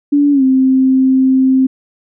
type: tone with pitch glide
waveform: sine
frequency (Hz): 287.8 to 262.4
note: D4 to C4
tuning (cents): -35 to +5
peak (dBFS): -7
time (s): 0.12-1.67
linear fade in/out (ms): 10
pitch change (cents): -160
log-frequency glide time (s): 0.32-0.43
effects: none

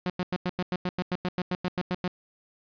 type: tone bursts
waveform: sawtooth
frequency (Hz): 180.6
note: F#3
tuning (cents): -42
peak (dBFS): -22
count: 16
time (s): 0.06-2.078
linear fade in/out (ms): 0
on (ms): 38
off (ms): 94
effects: resampled to 11025 Hz + 10-bit

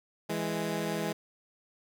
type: tone pair together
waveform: 15% pulse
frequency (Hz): 164.81 / 207.6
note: E3 / G#3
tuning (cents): 0 / 0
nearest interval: major third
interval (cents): 400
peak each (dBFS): -27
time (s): 0.29-1.13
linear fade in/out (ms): 10
effects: none

